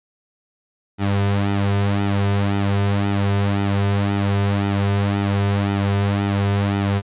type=tone with flanger; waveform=sawtooth; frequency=100.1 Hz; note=G2; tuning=37 cents sharp; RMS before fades=-19 dBFS; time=0.98-7.02 s; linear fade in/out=50 ms; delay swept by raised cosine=1.8 to 3.7 ms; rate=1.9 Hz; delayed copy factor=-0.7; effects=resampled to 8000 Hz